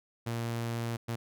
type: tone bursts at uneven times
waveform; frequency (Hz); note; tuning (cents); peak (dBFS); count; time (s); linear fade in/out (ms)
sawtooth; 116.6; A#2; +1; -28; 2; 0.26-0.97 / 1.08-1.16; 10
effects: none